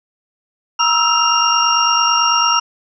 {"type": "tone cluster", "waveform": "sine", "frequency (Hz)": [949, 1293, 1342, 2803, 5590], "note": ["A#5", "E6", "E6", "F7", "F8"], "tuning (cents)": [31, -34, 31, 6, 1], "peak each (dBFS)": -18, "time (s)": [0.79, 2.6], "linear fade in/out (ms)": 10, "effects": []}